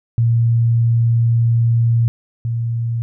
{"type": "tone pair in turn", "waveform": "sine", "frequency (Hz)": [116.4, 116.4], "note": ["A#2", "A#2"], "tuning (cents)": [-2, -2], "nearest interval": "unison", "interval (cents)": 0, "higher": "neither", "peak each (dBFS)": [-11, -17], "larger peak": "first", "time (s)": [[0.18, 2.08], [2.45, 3.02]], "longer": "first", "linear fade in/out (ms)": 0, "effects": []}